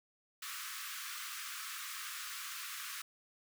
pink high-pass noise, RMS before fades -44 dBFS, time 0.42-3.02 s, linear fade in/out 5 ms, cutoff 1100 Hz, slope 96 dB/octave, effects none

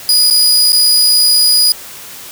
sawtooth tone with dropouts, 4919 Hz, D#8, 21 cents flat, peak -4 dBFS, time 0.09-1.72 s, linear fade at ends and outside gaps 1 ms, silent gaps 0.301-0.308 / 0.721-0.729 s, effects white hiss -31 dBFS RMS until 2.31 s

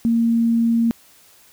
sine tone, 231 Hz, A#3, 16 cents flat, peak -14 dBFS, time 0.05-0.91 s, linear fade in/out 0 ms, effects white hiss -51 dBFS RMS until 1.52 s

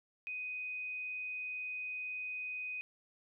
sine tone, 2499 Hz, D#7, 7 cents sharp, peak -38 dBFS, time 0.27-2.81 s, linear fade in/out 0 ms, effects none

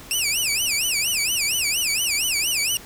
15% pulse tone with vibrato, 2605 Hz, E7, 21 cents flat, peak -13 dBFS, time 0.11-2.77 s, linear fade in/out 0 ms, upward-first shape sine, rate 4.3 Hz, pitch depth 250 cents each way, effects pink hiss -42 dBFS RMS until 2.85 s

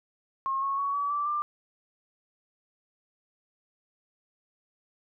sine tone with pitch steps, 1077 / 1098.4 / 1120.1 / 1142.4 / 1165 / 1188.1 Hz, C6 / C#6 / C#6 / D6 / D6 / D6, +50 / -16 / +18 / -48 / -14 / +20 cents, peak -26 dBFS, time 0.46-1.42 s, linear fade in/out 0 ms, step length 160 ms, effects none

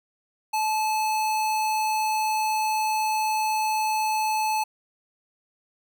square tone, 866 Hz, A5, 28 cents flat, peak -23 dBFS, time 0.53-4.64 s, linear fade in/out 10 ms, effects none

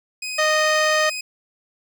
20% pulse tone, 2508 Hz, D#7, 13 cents sharp, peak -22 dBFS, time 0.22-1.21 s, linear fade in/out 5 ms
harmonic tone, 618 Hz, D#5, 12 cents flat, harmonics 1 / 2 / 3 / 4 / 5 / 6 / 7 / 8 / 10, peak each -20 / -23 / -21 / -34 / -30 / -36 / -33 / -33 / -30 dBFS, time 0.38-1.1 s, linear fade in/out 10 ms
effects none

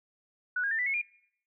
sine tone with pitch steps, 1475 / 1627.2 / 1795.1 / 1980.3 / 2185 / 2410 Hz, F#6 / G#6 / A6 / B6 / C#7 / D7, -6 / -36 / +34 / +4 / -26 / +44 cents, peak -27 dBFS, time 0.56-1.016 s, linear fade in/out 5 ms, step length 76 ms, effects noise-tail reverb RT60 0.7 s tail -23 dB re dry

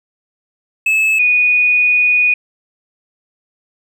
triangle / sine tone pair in turn, 2600 / 2470 Hz, E7 / D#7, -24 / -13 cents, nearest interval minor second, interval 89 cents, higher first, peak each -9 dBFS, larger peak neither, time 0.86-1.19 / 1.19-2.34 s, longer second, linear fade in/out 5 ms, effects none

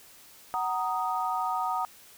sine chord, D# minor, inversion first, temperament just, 746.7 / 933.4 / 1244.5 Hz, F#5 / A#5 / D#6, +16 / +2 / 0 cents, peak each -31 dBFS, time 0.54-1.85 s, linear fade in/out 0 ms, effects white hiss -53 dBFS RMS until 2.17 s

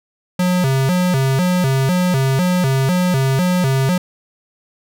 square tone with vibrato, 155.56 Hz, D#3, in tune, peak -14 dBFS, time 0.39-3.98 s, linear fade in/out 5 ms, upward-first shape square, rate 2 Hz, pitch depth 260 cents each way, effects none

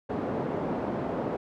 pink band-pass noise, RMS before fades -31 dBFS, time 0.09-1.37 s, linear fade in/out 10 ms, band 210 to 680 Hz, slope 12 dB/octave, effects none

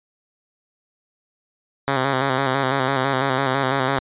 5% pulse tone with vibrato, 133.9 Hz, C3, 40 cents sharp, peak -7 dBFS, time 1.88-3.99 s, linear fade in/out 0 ms, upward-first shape square, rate 6 Hz, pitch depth 52 cents each way, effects resampled to 8000 Hz

